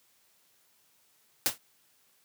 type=noise with exponential decay; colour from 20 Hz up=white; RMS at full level=-22 dBFS; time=1.46-1.58 s; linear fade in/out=0 ms; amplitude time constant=26 ms; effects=white hiss -67 dBFS RMS until 2.24 s + high-pass 80 Hz 12 dB/octave